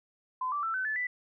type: tone with pitch steps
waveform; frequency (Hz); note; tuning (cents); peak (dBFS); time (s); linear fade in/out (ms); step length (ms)
sine; 1021 / 1166.1 / 1331.7 / 1521 / 1737.1 / 1983.9; C6 / D6 / E6 / F#6 / A6 / B6; -43 / -13 / +17 / +47 / -23 / +7; -29; 0.41-1.07; 5; 110
effects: none